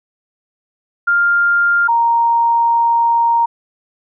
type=tone pair in turn; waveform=sine; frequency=1400 / 931.8 Hz; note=F6 / A#5; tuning=+4 / -1 cents; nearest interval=perfect fifth; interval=705 cents; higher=first; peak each=-10 dBFS; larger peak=neither; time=1.07-1.88 / 1.88-3.46 s; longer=second; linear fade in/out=10 ms; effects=none